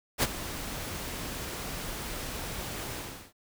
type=noise with ADSR envelope; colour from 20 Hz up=pink; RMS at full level=-23 dBFS; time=0.18-3.33 s; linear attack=47 ms; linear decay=35 ms; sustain=-14 dB; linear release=390 ms; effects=none

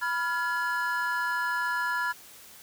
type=chord; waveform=triangle; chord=F diminished; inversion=second; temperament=equal with one note detuned; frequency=987.8 / 1396.9 / 1696.1 Hz; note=Cb6 / F6 / Ab6; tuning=0 / 0 / +36 cents; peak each=-29 dBFS; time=0.01-2.13 s; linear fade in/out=20 ms; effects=white hiss -50 dBFS RMS until 2.62 s

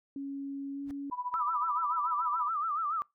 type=tone with pitch glide; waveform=sine; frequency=277.2 to 280.7 Hz; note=C#4 to C#4; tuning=0 to +22 cents; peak=-35 dBFS; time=0.16-1.1 s; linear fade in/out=2 ms; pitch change=+22 cents; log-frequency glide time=0.73-0.81 s
type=noise with exponential growth; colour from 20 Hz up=brown; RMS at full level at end=-41 dBFS; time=0.83-0.91 s; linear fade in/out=1 ms; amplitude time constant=16 ms
type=tone with tremolo; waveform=sine; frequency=987.8 Hz; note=B5; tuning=in tune; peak=-30 dBFS; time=1.11-2.49 s; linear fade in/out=20 ms; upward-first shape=sine; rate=14 Hz; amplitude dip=85%
type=tone with vibrato; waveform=sine; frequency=1250 Hz; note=D#6; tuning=8 cents sharp; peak=-29 dBFS; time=1.34-3.02 s; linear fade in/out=0 ms; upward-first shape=sine; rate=7 Hz; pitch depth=130 cents each way
effects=noise-tail reverb RT60 0.2 s tail -25 dB re dry

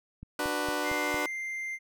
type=click train; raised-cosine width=5 ms; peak=-30 dBFS; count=5; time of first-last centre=0.23-1.143 s; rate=4.38 Hz
type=chord; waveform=15% pulse; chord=B minor; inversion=first; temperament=just; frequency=296.3 / 370.4 / 493.9 Hz; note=D4 / F#4 / B4; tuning=+15 / +2 / 0 cents; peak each=-26 / -29 / -28 dBFS; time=0.39-1.26 s; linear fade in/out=2 ms
type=tone; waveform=triangle; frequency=2093 Hz; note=C7; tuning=in tune; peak=-31 dBFS; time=0.83-1.79 s; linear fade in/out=50 ms
effects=none

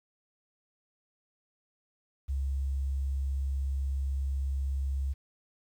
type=tone; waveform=sine; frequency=68.1 Hz; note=C#2; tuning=30 cents flat; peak=-28 dBFS; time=2.28-5.14 s; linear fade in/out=20 ms; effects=10-bit

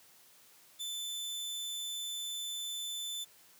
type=tone; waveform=sawtooth; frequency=3520 Hz; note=A7; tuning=in tune; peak=-34 dBFS; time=0.79-3.25 s; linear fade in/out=20 ms; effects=white hiss -61 dBFS RMS until 3.59 s + high-pass 100 Hz 12 dB/octave

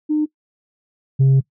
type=tone pair in turn; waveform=sine; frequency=303.8 / 134.66 Hz; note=D#4 / C#3; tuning=-41 / -50 cents; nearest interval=octave + major second; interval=1409 cents; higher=first; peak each=-14 / -7 dBFS; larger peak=second; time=0.09-0.26 / 1.19-1.41 s; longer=second; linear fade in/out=20 ms; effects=noise-tail reverb RT60 0.1 s tail -21 dB re dry + tanh soft clip ceiling -9 dBFS

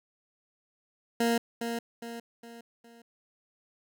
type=tone with echo; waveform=20% pulse; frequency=233.1 Hz; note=A#3; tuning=in tune; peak=-19 dBFS; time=1.2-1.38 s; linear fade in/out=5 ms; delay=410 ms; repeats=4; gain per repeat=-7 dB; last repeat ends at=3.02 s; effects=none

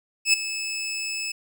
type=tone with ADSR envelope; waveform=20% pulse; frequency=2606 Hz; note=E7; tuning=20 cents flat; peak=-9 dBFS; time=0.25-1.32 s; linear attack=85 ms; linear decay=8 ms; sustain=-14 dB; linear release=6 ms; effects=none

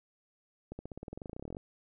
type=accelerating click train; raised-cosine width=2 ms; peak=-28 dBFS; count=22; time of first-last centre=0.72-1.569 s; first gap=70 ms; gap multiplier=0.94; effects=none

